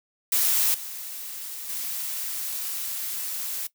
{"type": "noise with level steps", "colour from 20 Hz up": "blue", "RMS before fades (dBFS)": [-22, -36, -31], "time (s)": [0.32, 3.67], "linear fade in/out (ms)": 5, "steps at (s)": [0.74, 1.69], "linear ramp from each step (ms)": 5, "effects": ["noise-tail reverb RT60 0.1 s tail -18 dB re dry"]}